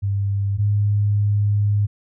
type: tone pair in turn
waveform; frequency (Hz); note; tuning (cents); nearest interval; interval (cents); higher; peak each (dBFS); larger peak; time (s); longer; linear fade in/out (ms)
sine; 99.7 / 102.98; G2 / G#2; +30 / -14; minor second; 56; second; -18 / -15; second; 0.02-0.58 / 0.58-1.87; second; 20
effects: none